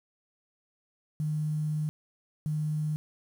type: tone pair in turn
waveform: sine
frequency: 152.7 / 152.7 Hz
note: D#3 / D#3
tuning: -32 / -32 cents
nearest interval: unison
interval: 0 cents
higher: neither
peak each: -27 dBFS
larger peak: neither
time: 1.2-1.89 / 2.46-2.96 s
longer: first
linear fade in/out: 0 ms
effects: 9-bit